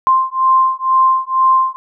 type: beating tone pair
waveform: sine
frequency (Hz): 1047 / 1049.1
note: C6 / C6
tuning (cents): +1 / +4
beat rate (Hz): 2.1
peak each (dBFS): -13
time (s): 0.07-1.76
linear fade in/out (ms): 0
effects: none